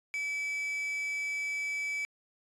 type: tone with quantisation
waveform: triangle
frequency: 2300 Hz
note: D7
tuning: 37 cents flat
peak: -30 dBFS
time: 0.14-2.05 s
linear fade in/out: 0 ms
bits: 7
effects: resampled to 24000 Hz